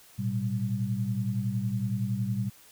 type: tone cluster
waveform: sine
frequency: 112.3 / 123.1 / 195.2 Hz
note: A2 / B2 / G3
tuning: +36 / -5 / -7 cents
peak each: -31 dBFS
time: 0.18-2.5 s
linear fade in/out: 20 ms
effects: white hiss -55 dBFS RMS until 2.71 s